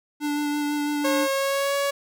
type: tone with vibrato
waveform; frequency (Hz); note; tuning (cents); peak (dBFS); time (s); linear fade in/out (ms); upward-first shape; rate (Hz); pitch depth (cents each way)
square; 293.7; D4; 0; -24; 0.2-1.28; 50; sine; 6; 13
type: tone with pitch glide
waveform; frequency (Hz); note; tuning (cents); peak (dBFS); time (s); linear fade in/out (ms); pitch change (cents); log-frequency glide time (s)
sawtooth; 542 to 561.4; C#5 to C#5; -39 to +22; -18; 1.04-1.91; 10; +61; 1.28-1.76
effects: none